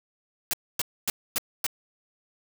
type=noise bursts; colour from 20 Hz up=white; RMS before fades=-26 dBFS; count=5; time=0.51-1.665 s; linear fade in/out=0 ms; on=23 ms; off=260 ms; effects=none